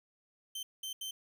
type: tone bursts at uneven times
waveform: sawtooth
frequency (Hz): 3104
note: G7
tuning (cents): -18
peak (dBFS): -35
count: 3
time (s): 0.55-0.63 / 0.83-0.93 / 1.01-1.11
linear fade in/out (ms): 5
effects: none